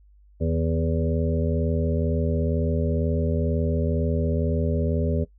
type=harmonic tone with a mistuned harmonic; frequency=82.1 Hz; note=E2; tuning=6 cents flat; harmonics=1 / 2 / 3 / 5 / 6 / 7; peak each=-24 / -27 / -29 / -31 / -32 / -32 dBFS; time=0.4-5.25 s; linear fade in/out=20 ms; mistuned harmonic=2; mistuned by=-40 cents; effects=noise-tail reverb RT60 0.1 s tail -18 dB re dry + added 50 Hz sine -51 dBFS peak until 5.38 s